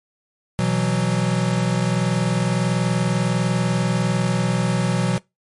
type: chord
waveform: square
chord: B suspended fourth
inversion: none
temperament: equal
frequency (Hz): 123.47 / 164.81 / 185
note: B2 / E3 / F#3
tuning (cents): 0 / 0 / 0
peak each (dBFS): -23 / -24 / -22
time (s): 0.59-5.18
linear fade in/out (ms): 0
effects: noise-tail reverb RT60 0.2 s tail -23 dB re dry + MP3 48 kbps